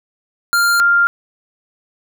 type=tone pair in turn; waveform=square / sine; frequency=1396.9 / 1396.9 Hz; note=F6 / F6; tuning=0 / 0 cents; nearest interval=unison; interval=0 cents; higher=neither; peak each=-12 / -9 dBFS; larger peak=second; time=0.53-0.8 / 0.8-1.07 s; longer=neither; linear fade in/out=0 ms; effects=none